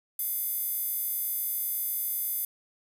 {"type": "tone with high-pass filter", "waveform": "square", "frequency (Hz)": 702, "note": "F5", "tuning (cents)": 9, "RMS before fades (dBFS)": -31, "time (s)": [0.19, 2.45], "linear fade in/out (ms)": 2, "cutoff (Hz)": 12000, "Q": 3.5, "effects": []}